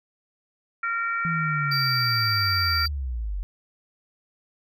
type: harmonic tone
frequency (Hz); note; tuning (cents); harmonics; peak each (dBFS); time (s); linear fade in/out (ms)
460.8; A#4; -20; 3 / 4 / 5; -25 / -32 / -32; 0.83-2.86; 5
type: linear sweep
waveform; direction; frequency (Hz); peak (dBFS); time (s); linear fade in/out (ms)
sine; down; 167.5 to 43.65; -26; 1.25-3.43; 0
type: tone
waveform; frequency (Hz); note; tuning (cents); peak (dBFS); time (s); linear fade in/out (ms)
triangle; 4676; D8; -8; -23; 1.71-2.88; 10
effects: none